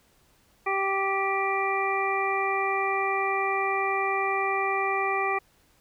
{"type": "harmonic tone with a mistuned harmonic", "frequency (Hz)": 390, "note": "G4", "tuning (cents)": -9, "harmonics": [1, 2, 3, 5, 6], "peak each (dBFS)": [-30, -29, -29, -32, -31], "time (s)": [0.66, 5.39], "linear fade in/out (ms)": 10, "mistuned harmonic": 6, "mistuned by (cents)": 22, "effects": ["pink hiss -63 dBFS RMS until 5.8 s"]}